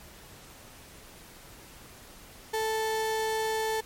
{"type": "tone pair together", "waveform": "35% pulse", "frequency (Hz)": [440, 880], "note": ["A4", "A5"], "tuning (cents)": [0, 0], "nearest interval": "octave", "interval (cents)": 1200, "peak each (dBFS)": [-27, -33], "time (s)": [2.53, 3.81], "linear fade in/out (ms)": 10, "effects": ["pink hiss -50 dBFS RMS until 3.85 s", "MP3 64 kbps"]}